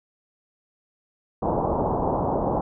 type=low-pass noise; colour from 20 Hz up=white; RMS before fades=-24 dBFS; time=1.42-2.61 s; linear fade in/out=2 ms; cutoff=960 Hz; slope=48 dB/octave; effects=none